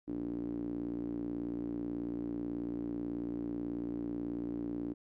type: tone with band-pass filter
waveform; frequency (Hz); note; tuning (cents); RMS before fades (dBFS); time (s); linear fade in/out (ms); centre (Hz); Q
sawtooth; 58.27; A#1; 0; -38; 0.07-4.94; 20; 300; 6.7
effects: none